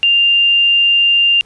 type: tone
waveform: sine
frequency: 2794 Hz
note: F7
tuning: in tune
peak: -8 dBFS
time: 0.03-1.41 s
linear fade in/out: 0 ms
effects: pink hiss -50 dBFS RMS until 1.45 s + resampled to 22050 Hz